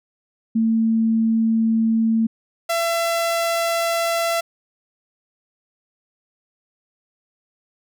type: tone pair in turn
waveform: sine / sawtooth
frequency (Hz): 224.6 / 673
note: A3 / E5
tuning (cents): +36 / +36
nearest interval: octave + perfect fifth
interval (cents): 1900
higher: second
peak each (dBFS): -15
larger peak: neither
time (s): 0.55-2.27 / 2.69-4.41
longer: neither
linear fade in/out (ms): 10
effects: none